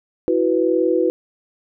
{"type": "chord", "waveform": "sine", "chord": "E suspended second", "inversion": "none", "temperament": "just", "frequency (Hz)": [329.6, 370.8, 494.4], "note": ["E4", "F#4", "B4"], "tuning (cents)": [0, 4, 2], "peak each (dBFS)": -19, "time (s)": [0.28, 1.1], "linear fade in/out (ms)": 0, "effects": []}